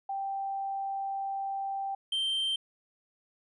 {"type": "tone pair in turn", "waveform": ["sine", "triangle"], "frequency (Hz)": [784, 3136], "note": ["G5", "G7"], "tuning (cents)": [0, 0], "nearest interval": "2 octaves", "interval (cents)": 2400, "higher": "second", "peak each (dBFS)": [-31, -26], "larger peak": "second", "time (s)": [[0.09, 1.95], [2.12, 2.56]], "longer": "first", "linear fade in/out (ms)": 5, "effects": ["resampled to 24000 Hz"]}